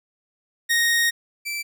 sawtooth tone pair in turn, 1864.7 / 2331 Hz, A#6 / D7, 0 / -14 cents, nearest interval major third, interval 386 cents, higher second, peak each -14 / -23 dBFS, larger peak first, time 0.69-1.11 / 1.45-1.63 s, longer first, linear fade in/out 20 ms, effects none

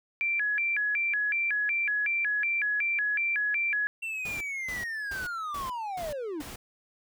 sine tone with vibrato, 1990 Hz, B6, 13 cents sharp, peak -25 dBFS, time 0.21-3.87 s, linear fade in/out 0 ms, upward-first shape square, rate 2.7 Hz, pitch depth 290 cents each way
triangle linear sweep, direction down, 2716 to 277.2 Hz, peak -30 dBFS, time 4.02-6.42 s, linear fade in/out 10 ms
pink noise bursts, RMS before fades -42 dBFS, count 6, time 4.25-6.56 s, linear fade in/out 5 ms, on 160 ms, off 270 ms
effects none

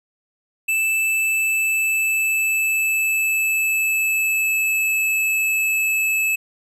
square tone with pitch glide, 2637 to 2607 Hz, E7 to E7, 0 to -20 cents, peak -18 dBFS, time 0.68-6.36 s, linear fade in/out 10 ms, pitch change -20 cents, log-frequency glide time 0.85-4.95 s, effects none

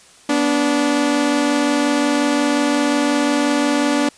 sawtooth tone pair together, 244.9 / 290.5 Hz, B3 / D4, -14 / -19 cents, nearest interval minor third, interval 295 cents, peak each -17 / -12 dBFS, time 0.29-4.09 s, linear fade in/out 5 ms, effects white hiss -47 dBFS RMS until 4.17 s + resampled to 22050 Hz

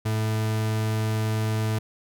40% pulse tone, 109.2 Hz, A2, 13 cents flat, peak -22 dBFS, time 0.05-1.79 s, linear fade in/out 10 ms, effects none

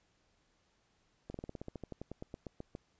slowing click train, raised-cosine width 2 ms, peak -29 dBFS, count 18, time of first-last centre 1.3-2.751 s, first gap 43 ms, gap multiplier 1.08, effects pink hiss -74 dBFS RMS until 2.99 s + resampled to 16000 Hz

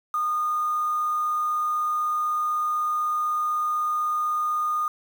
sine tone with quantisation, 1224 Hz, D#6, 29 cents flat, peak -22 dBFS, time 0.14-4.88 s, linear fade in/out 2 ms, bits 7, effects none

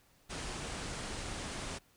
pink low-pass noise, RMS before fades -41 dBFS, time 0.29-1.79 s, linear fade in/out 20 ms, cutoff 9800 Hz, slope 96 dB/octave, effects pink hiss -67 dBFS RMS until 1.96 s

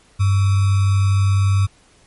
sine tone with sample-and-hold, 98 Hz, G2, in tune, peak -12 dBFS, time 0.19-1.67 s, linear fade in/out 20 ms, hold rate 1225 Hz, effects pink hiss -53 dBFS RMS until 2.06 s + MP3 48 kbps

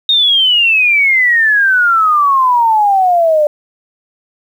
sine exponential sweep, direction down, 3729 to 587.3 Hz, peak -7 dBFS, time 0.09-3.47 s, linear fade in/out 2 ms, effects 7-bit

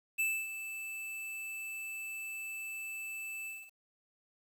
square tone with ADSR envelope, 2637 Hz, E7, in tune, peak -29 dBFS, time 0.18-3.72 s, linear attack 18 ms, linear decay 270 ms, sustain -11 dB, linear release 250 ms, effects 10-bit

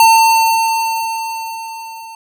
square tone with level ramp, 901 Hz, A5, 41 cents sharp, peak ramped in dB -5 to -31 dBFS, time 0-2.15 s, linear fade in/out 2 ms, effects none

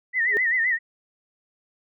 sine tone with vibrato, 1921 Hz, B6, 48 cents flat, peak -19 dBFS, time 0.13-0.79 s, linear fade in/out 50 ms, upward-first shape sine, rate 7.7 Hz, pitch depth 110 cents each way
sine tone with exponential growth, 415.3 Hz, G#4, in tune, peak -21 dBFS, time 0.26-0.37 s, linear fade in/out 0 ms, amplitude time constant 23 ms
effects none

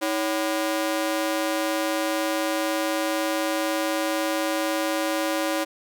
sawtooth ring-modulated tone, 440 Hz, A4, in tune, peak -16 dBFS, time 0.01-5.65 s, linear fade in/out 20 ms, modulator 121 Hz, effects none

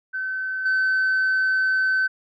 sine tone with level steps, 1529 Hz, G6, 44 cents flat, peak -24 / -16 dBFS, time 0.13-2.08 s, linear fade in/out 20 ms, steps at 0.65 s, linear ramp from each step 10 ms, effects tanh soft clip ceiling -16 dBFS

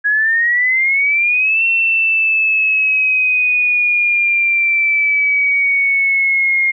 sine exponential two-way sweep, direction up then down, 1661.2 to 2711 to 2132 Hz, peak -11 dBFS, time 0.04-6.72 s, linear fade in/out 20 ms, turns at 1.65 s, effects none

